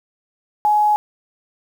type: tone with quantisation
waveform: sine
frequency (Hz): 841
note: G#5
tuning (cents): +22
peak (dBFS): -12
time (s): 0.65-0.96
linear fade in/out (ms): 0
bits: 7
effects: none